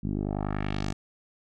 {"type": "tone with low-pass filter sweep", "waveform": "10% pulse", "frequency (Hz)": 50.4, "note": "G1", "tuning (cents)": 49, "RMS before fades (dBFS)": -30, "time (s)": [0.03, 0.93], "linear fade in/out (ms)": 10, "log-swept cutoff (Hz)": [200, 7600], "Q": 1.6, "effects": []}